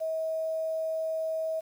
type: tone with quantisation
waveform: sine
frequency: 641 Hz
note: E5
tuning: 49 cents flat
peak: -28 dBFS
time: 0-1.61 s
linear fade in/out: 20 ms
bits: 9
effects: none